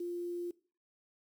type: tone with quantisation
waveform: sine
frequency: 349.2 Hz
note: F4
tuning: in tune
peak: -35 dBFS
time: 0-0.51 s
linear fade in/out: 5 ms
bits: 10
effects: noise-tail reverb RT60 0.4 s tail -20 dB re dry